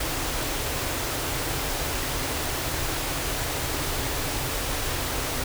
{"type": "band-stop noise", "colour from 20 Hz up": "pink", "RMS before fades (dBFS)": -28, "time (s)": [0, 5.44], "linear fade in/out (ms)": 5, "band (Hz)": [160, 240], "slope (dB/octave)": 96, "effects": []}